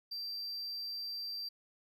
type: tone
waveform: triangle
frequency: 4699 Hz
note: D8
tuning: in tune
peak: -37 dBFS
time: 0.11-1.49 s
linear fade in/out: 10 ms
effects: none